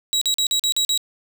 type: tone bursts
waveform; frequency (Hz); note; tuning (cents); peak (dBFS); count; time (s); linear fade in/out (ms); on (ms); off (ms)
30% pulse; 3865; B7; -38; -15; 7; 0.13-0.976; 0; 84; 43
effects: none